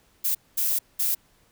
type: noise bursts at uneven times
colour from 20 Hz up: violet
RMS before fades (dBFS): -24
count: 3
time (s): 0.24-0.35 / 0.57-0.79 / 0.99-1.15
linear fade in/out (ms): 10
effects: pink hiss -62 dBFS RMS until 1.51 s